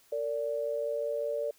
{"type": "tone pair together", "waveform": "sine", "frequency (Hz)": [455.3, 580.6], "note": ["A#4", "D5"], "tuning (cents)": [-41, -20], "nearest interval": "major third", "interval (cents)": 421, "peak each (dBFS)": [-34, -31], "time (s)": [0.12, 1.51], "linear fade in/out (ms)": 5, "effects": ["white hiss -63 dBFS RMS until 1.58 s"]}